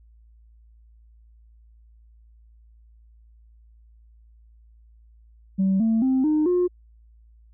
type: tone with pitch steps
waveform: sine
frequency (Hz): 191.7 / 224.1 / 261.9 / 306.1 / 357.7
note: G3 / A3 / C4 / D#4 / F4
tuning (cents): -38 / +32 / +2 / -28 / +41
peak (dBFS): -16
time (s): 5.58-6.68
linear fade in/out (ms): 20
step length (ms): 220
effects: tanh soft clip ceiling -15 dBFS + added 56 Hz sine -50 dBFS peak until 7.53 s